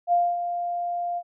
sine tone with ADSR envelope, 699 Hz, F5, 1 cent sharp, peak -16 dBFS, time 0.07-1.23 s, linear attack 55 ms, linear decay 240 ms, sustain -9 dB, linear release 57 ms, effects none

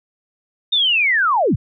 sine linear sweep, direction down, 3700 to 65.41 Hz, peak -13 dBFS, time 0.72-1.56 s, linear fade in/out 10 ms, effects none

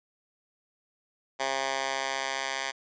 10% pulse tone with high-pass filter sweep, 134.8 Hz, C#3, 48 cents flat, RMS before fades -31 dBFS, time 1.39-2.72 s, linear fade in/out 20 ms, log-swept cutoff 750 to 1300 Hz, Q 0.94, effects resampled to 16000 Hz

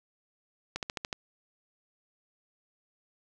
slowing click train, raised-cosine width 0.2 ms, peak -16 dBFS, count 6, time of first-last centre 0.76-1.128 s, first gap 68 ms, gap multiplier 1.04, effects none

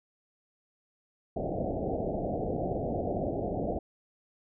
white low-pass noise, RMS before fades -32 dBFS, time 1.36-3.79 s, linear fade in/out 5 ms, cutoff 750 Hz, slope 96 dB/octave, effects none

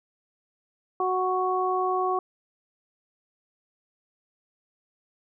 harmonic tone, 370 Hz, F#4, in tune, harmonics 1 / 2 / 3, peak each -27 / -27 / -27 dBFS, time 1-2.19 s, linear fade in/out 2 ms, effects none

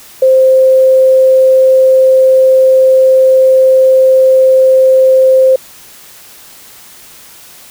sine tone, 523.3 Hz, C5, in tune, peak -3 dBFS, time 0.22-5.56 s, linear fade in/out 5 ms, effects white hiss -36 dBFS RMS until 7.7 s

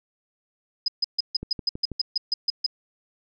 sine tone bursts, 5020 Hz, D#8, 15 cents sharp, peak -19 dBFS, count 12, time 0.86-2.664 s, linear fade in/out 5 ms, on 22 ms, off 140 ms
click train, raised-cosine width 3 ms, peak -20 dBFS, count 4, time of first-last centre 1.43-1.917 s, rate 6.16 Hz
effects none

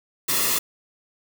white noise with comb filter, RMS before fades -22 dBFS, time 0.28-0.59 s, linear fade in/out 10 ms, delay 1.3 ms, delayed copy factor -0.7, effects none

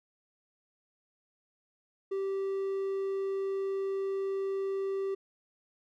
triangle tone, 389.4 Hz, G4, 12 cents flat, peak -28 dBFS, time 2.11-5.15 s, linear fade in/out 10 ms, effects none

